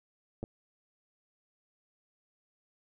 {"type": "clicks", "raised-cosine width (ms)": 2, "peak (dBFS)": -25, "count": 2, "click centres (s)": [0.43, 0.439], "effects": []}